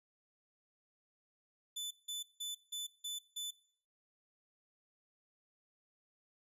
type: tone bursts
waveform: sawtooth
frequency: 3500 Hz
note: A7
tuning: 10 cents flat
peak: -36 dBFS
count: 6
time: 1.76-3.51 s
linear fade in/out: 10 ms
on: 150 ms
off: 170 ms
effects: noise-tail reverb RT60 0.5 s tail -17 dB re dry + resampled to 32000 Hz